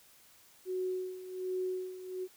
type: tone with tremolo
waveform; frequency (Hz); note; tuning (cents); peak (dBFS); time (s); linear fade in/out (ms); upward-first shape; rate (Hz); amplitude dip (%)
sine; 370; F#4; 0; -31; 0.65-2.28; 50; sine; 1.3; 75
effects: white hiss -61 dBFS RMS until 2.36 s